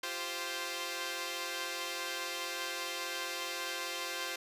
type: chord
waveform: 5% pulse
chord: F suspended second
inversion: none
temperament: equal with one note detuned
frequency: 347.2 / 392 / 523.3 Hz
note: F4 / G4 / C5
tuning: -10 / 0 / 0 cents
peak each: -30 / -32 / -27 dBFS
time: 0.03-4.36 s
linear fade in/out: 5 ms
effects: resampled to 32000 Hz